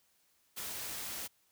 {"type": "noise", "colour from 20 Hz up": "white", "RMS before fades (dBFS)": -41, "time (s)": [0.56, 1.28], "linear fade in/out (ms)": 20, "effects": ["white hiss -72 dBFS RMS until 1.51 s"]}